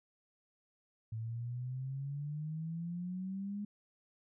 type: exponential sweep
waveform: sine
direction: up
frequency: 110 to 207.7 Hz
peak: -37 dBFS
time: 1.12-3.65 s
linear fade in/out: 5 ms
effects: none